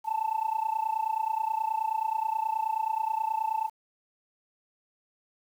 sine tone with amplitude modulation, 880 Hz, A5, in tune, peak -21 dBFS, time 0.04-3.7 s, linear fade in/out 50 ms, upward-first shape sine, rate 29.4 Hz, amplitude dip 90%, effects tanh soft clip ceiling -21 dBFS + 9-bit

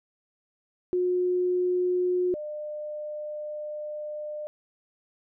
sine tone pair in turn, 361 / 601.5 Hz, F#4 / D5, -43 / +41 cents, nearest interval major sixth, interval 884 cents, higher second, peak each -22 / -32 dBFS, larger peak first, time 0.93-2.34 / 2.34-4.47 s, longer second, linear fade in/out 0 ms, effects none

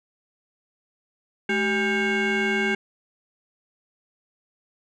sine tone with frequency modulation, 987.8 Hz, B5, in tune, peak -18 dBFS, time 1.49-2.75 s, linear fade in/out 5 ms, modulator 601 Hz, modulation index 2.5, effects tanh soft clip ceiling -19 dBFS

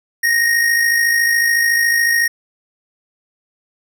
square tone with amplitude modulation, 1864.7 Hz, A#6, in tune, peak -11 dBFS, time 0.23-2.28 s, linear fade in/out 10 ms, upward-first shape sine, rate 53.9 Hz, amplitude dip 45%, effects none

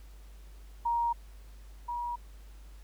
sine tone pair in turn, 940 / 957.5 Hz, A#5 / A#5, +14 / +46 cents, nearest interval unison, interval 32 cents, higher second, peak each -26 / -32 dBFS, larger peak first, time 0.85-1.13 / 1.88-2.16 s, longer neither, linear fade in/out 10 ms, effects added 50 Hz sine -47 dBFS peak until 2.83 s + pink hiss -62 dBFS RMS until 2.83 s

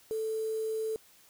sine tone with quantisation, 440 Hz, A4, in tune, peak -30 dBFS, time 0.11-0.96 s, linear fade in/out 0 ms, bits 8, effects white hiss -60 dBFS RMS until 1.29 s

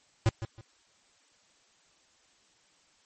square tone with echo, 112.5 Hz, A2, 39 cents sharp, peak -21 dBFS, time 0.26-0.29 s, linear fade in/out 0 ms, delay 160 ms, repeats 2, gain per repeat -12 dB, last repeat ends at 0.61 s, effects white hiss -65 dBFS RMS until 3.05 s + MP3 32 kbps

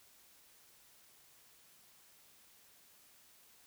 silence, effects white hiss -64 dBFS RMS until 3.66 s

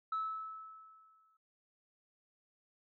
sine tone with exponential decay, 1303 Hz, E6, 20 cents flat, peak -31 dBFS, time 0.12-1.37 s, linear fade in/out 5 ms, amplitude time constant 270 ms, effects noise-tail reverb RT60 0.7 s tail -19 dB re dry + tanh soft clip ceiling -30 dBFS

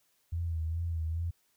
sine tone with vibrato, 82.41 Hz, E2, in tune, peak -30 dBFS, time 0.32-1.31 s, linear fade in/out 10 ms, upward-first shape sine, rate 2.4 Hz, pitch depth 56 cents each way, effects white hiss -72 dBFS RMS until 1.56 s

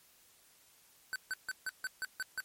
square tone bursts, 1525 Hz, G6, 48 cents flat, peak -35 dBFS, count 8, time 1.13-2.404 s, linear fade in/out 0 ms, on 28 ms, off 150 ms, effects white hiss -64 dBFS RMS until 2.44 s + MP3 64 kbps

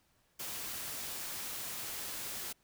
white noise, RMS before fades -41 dBFS, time 0.39-2.53 s, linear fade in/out 10 ms, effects pink hiss -72 dBFS RMS until 2.63 s

